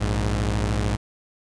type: tone pair together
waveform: sawtooth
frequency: 58.49 / 103.7 Hz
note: A#1 / G#2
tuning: +7 / -2 cents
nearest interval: minor seventh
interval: 991 cents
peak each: -20 dBFS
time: 0-0.97 s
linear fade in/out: 20 ms
effects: resampled to 22050 Hz